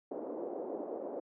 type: band-pass noise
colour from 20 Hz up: pink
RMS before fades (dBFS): -40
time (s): 0.11-1.2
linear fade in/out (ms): 5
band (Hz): 310 to 620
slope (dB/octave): 24
effects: high-pass 200 Hz 12 dB/octave